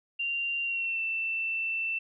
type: tone with pitch glide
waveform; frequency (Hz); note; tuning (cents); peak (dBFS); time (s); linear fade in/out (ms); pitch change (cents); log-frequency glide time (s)
sine; 2774 to 2673; F7 to E7; -12 to +23; -28; 0.19-1.99; 10; -65; 0.63-1.02
effects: none